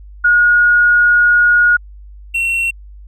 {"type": "tone pair in turn", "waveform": ["sine", "triangle"], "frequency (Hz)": [1442, 2722], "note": ["F#6", "F7"], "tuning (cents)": [-45, -45], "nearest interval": "major seventh", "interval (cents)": 1100, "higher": "second", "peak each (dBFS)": [-7, -12], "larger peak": "first", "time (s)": [[0.24, 1.77], [2.34, 2.71]], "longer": "first", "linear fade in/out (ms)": 10, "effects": ["added 50 Hz sine -33 dBFS peak until 3.07 s"]}